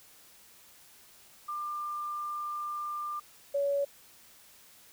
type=tone pair in turn; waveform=sine; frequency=1194 / 563.5 Hz; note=D6 / C#5; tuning=+28 / +28 cents; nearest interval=octave + minor second; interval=1300 cents; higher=first; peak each=-33 / -26 dBFS; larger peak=second; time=1.48-3.2 / 3.54-3.85 s; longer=first; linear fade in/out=10 ms; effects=white hiss -57 dBFS RMS until 4.92 s